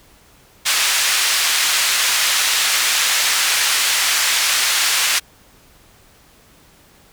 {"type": "band-pass noise", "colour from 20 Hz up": "pink", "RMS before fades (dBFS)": -17, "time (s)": [0.65, 5.2], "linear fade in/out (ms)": 20, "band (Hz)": [1800, 10000], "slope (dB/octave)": 12, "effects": ["pink hiss -50 dBFS RMS until 7.12 s"]}